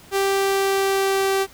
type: tone with pitch glide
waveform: sawtooth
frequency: 392 to 388.4 Hz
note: G4 to G4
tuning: 0 to -16 cents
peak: -14 dBFS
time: 0.11-1.47 s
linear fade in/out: 50 ms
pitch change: -16 cents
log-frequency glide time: 0.33-1.31 s
effects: pink hiss -47 dBFS RMS until 1.53 s